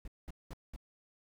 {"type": "noise bursts", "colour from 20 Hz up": "brown", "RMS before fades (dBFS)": -43, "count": 4, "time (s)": [0.05, 0.762], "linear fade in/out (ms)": 2, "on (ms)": 28, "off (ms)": 200, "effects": []}